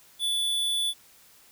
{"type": "tone", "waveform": "square", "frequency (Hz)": 3463, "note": "A7", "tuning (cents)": -28, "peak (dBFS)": -25, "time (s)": [0.19, 0.94], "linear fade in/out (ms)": 50, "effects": ["white hiss -56 dBFS RMS until 1.51 s"]}